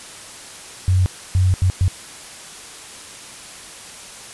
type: tone bursts at uneven times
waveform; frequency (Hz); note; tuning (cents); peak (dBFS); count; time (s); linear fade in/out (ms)
sine; 92.5; F#2; 0; -12; 4; 0.88-1.06 / 1.35-1.54 / 1.62-1.7 / 1.81-1.88; 0
effects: white hiss -37 dBFS RMS until 4.33 s + resampled to 24000 Hz